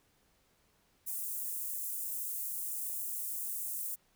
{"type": "high-pass noise", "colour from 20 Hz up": "white", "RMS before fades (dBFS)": -38, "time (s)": [1.06, 3.96], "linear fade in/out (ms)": 20, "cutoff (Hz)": 8500, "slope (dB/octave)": 24, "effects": ["pink hiss -71 dBFS RMS until 4.15 s"]}